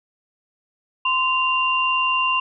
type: tone pair together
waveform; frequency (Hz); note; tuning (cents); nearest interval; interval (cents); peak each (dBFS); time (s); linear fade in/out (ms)
sine; 1036 / 2779; C6 / F7; -17 / -9; octave + perfect fourth; 1708; -20; 1.05-2.4; 5
effects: none